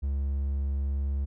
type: tone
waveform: triangle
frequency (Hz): 69.3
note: C#2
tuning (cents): 0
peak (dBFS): -24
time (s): 0.02-1.26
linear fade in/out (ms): 20
effects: none